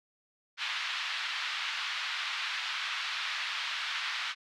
white band-pass noise, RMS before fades -35 dBFS, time 0.57-4.35 s, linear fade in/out 50 ms, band 1100 to 3800 Hz, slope 24 dB/octave, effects none

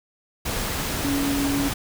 sine tone in noise, 280.3 Hz, C#4, 19 cents sharp, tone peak -22 dBFS, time 1.04-1.69 s, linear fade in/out 10 ms, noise pink, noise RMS -27 dBFS, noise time 0.45-1.74 s, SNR +2 dB, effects none

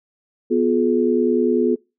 sine tone cluster, 246.9 / 356.5 / 426.5 Hz, B3 / F4 / G#4, 0 / +36 / +46 cents, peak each -19 dBFS, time 0.5-1.76 s, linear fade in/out 20 ms, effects noise-tail reverb RT60 0.3 s tail -26 dB re dry

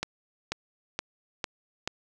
accelerating click train, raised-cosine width 0.2 ms, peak -12 dBFS, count 5, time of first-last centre 0.03-1.876 s, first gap 490 ms, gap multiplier 0.96, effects none

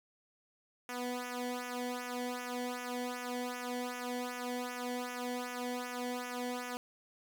sawtooth tone with flanger, 246.9 Hz, B3, in tune, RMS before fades -39 dBFS, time 0.89-6.77 s, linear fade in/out 0 ms, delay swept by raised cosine 0.23 to 0.79 ms, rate 2.6 Hz, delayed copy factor -0.95, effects none

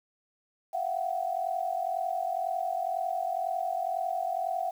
sine tone cluster, 672 / 722 / 764 Hz, E5 / F#5 / G5, +33 / -43 / -45 cents, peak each -33 / -32 / -33 dBFS, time 0.73-4.71 s, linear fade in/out 10 ms, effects 9-bit

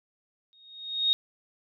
sine tone with exponential growth, 3729 Hz, A#7, in tune, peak -18 dBFS, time 0.53-1.13 s, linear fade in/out 0 ms, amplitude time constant 130 ms, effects none

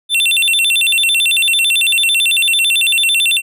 square tone with vibrato, 3100 Hz, G7, 20 cents flat, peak -11 dBFS, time 0.09-3.42 s, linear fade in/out 50 ms, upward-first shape square, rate 9 Hz, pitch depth 230 cents each way, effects none

